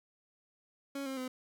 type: tone with pitch steps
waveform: 30% pulse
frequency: 277.2 / 266.4 / 256 Hz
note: C#4 / C4 / C4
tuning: 0 / +31 / -38 cents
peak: -34 dBFS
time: 0.95-1.28 s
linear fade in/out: 5 ms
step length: 110 ms
effects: none